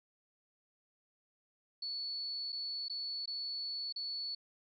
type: tone with dropouts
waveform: sine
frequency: 4431 Hz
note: C#8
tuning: 2 cents flat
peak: -37 dBFS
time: 1.82-4.35 s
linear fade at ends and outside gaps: 5 ms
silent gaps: 2.522-2.526 / 2.884-2.897 / 3.258-3.275 / 3.925-3.96 s
effects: none